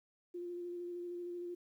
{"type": "tone with vibrato", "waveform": "sine", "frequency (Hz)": 350.7, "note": "F4", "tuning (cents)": 7, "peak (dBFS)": -40, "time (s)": [0.34, 1.55], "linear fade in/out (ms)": 10, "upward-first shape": "square", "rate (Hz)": 13, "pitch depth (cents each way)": 13, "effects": ["12-bit"]}